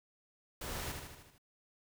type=noise with echo; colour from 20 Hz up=pink; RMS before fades=-42 dBFS; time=0.61-0.92 s; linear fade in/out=5 ms; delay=77 ms; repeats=6; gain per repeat=-4 dB; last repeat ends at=1.382 s; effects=none